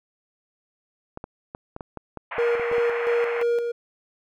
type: clicks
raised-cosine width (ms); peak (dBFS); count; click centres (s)
1; -20; 11; 1.174 / 1.241 / 1.549 / 1.764 / 1.808 / 1.973 / 2.173 / 2.382 / 2.597 / 2.715 / 2.782
type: band-pass noise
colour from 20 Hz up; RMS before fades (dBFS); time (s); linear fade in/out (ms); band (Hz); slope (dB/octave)
white; -32; 2.31-3.43; 5; 550 to 2400; 48
type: tone with tremolo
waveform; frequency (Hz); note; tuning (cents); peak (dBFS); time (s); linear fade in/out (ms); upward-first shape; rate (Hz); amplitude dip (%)
triangle; 472.9; A#4; +25; -17; 2.38-3.72; 10; square; 2.9; 45
effects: none